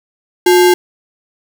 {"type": "tone with sample-and-hold", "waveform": "sine", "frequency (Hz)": 359.3, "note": "F4", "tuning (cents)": 49, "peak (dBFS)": -5, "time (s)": [0.46, 0.74], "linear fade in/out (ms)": 5, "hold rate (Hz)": 1225, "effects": []}